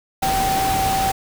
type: tone in noise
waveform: sine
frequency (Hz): 772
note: G5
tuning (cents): -27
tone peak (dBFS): -18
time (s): 0.22-1.12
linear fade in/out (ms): 10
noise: pink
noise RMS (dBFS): -24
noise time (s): 0.22-1.12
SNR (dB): +3
effects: none